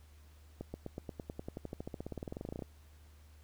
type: accelerating click train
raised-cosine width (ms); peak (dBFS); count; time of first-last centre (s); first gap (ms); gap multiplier
2; -27; 30; 0.61-2.623; 130; 0.95
effects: added 75 Hz sine -56 dBFS peak until 3.43 s + pink hiss -67 dBFS RMS until 3.43 s